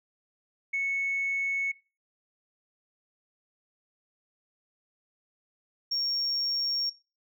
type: tone pair in turn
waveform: sine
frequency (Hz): 2207 / 5537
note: C#7 / F8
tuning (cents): -8 / -16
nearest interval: octave + major third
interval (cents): 1592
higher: second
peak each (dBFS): -25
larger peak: neither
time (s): 0.73-1.72 / 5.91-6.9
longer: neither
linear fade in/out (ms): 10
effects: noise-tail reverb RT60 0.3 s tail -21 dB re dry + tanh soft clip ceiling -22 dBFS